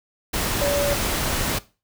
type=tone in noise; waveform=sine; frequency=572 Hz; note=D5; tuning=46 cents flat; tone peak=-20 dBFS; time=0.61-0.94 s; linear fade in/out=10 ms; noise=pink; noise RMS=-24 dBFS; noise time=0.33-1.59 s; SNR=+1 dB; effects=noise-tail reverb RT60 0.3 s tail -18 dB re dry